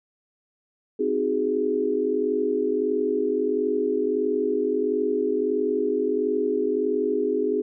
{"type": "chord", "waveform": "sine", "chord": "Ab dominant seventh", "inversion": "first", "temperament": "just", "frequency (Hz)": [259.6, 311.5, 373.8, 415.3], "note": ["C4", "Eb4", "Gb4", "Ab4"], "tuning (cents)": [-13, 2, 18, 0], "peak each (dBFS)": [-29, -29, -28, -23], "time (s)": [0.99, 7.62], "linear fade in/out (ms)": 10, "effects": []}